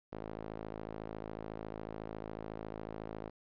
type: tone with band-pass filter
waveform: sawtooth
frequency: 54 Hz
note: A1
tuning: 32 cents flat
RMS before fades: -44 dBFS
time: 0.12-3.3 s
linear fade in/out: 10 ms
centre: 500 Hz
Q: 0.94
effects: resampled to 11025 Hz + 11-bit